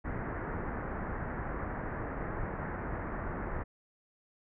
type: low-pass noise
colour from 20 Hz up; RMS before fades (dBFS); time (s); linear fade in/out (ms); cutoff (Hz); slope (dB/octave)
pink; -37; 0.04-3.64; 20; 1900; 48
effects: none